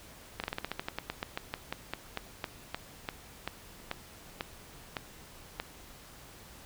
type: slowing click train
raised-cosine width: 0.3 ms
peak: -17 dBFS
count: 25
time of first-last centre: 0.4-5.6 s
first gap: 38 ms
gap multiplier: 1.13
effects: pink hiss -52 dBFS RMS until 6.65 s